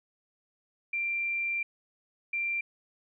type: tone bursts at uneven times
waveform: sine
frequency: 2366 Hz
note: D7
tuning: 12 cents sharp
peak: -28 dBFS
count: 2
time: 0.93-1.63 / 2.33-2.61 s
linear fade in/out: 5 ms
effects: none